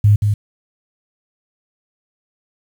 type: tone with echo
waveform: sine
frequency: 103.83 Hz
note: G#2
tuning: in tune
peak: -7 dBFS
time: 0.04-0.16 s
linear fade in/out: 5 ms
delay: 180 ms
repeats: 1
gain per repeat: -5 dB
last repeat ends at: 0.34 s
effects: 7-bit